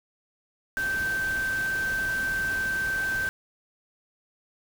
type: tone in noise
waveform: sine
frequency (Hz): 1555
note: G6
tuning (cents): -14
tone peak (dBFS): -25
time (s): 0.77-3.29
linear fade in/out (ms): 0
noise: pink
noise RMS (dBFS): -38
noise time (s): 0.77-3.29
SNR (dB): +10
effects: none